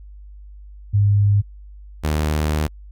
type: tone pair in turn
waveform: sine / sawtooth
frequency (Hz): 101.9 / 76.34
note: G#2 / D#2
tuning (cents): -32 / -32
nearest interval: perfect fourth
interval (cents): 500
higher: first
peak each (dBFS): -12 / -14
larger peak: first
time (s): 0.93-1.42 / 2.03-2.68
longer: second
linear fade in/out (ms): 20
effects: added 50 Hz sine -37 dBFS peak until 2.91 s